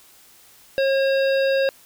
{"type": "harmonic tone", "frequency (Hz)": 541, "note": "C#5", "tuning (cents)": -42, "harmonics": [1, 3, 5, 7, 9], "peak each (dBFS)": [-17, -27, -31, -34, -36], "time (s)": [0.78, 1.69], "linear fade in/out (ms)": 0, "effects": ["white hiss -51 dBFS RMS until 1.85 s"]}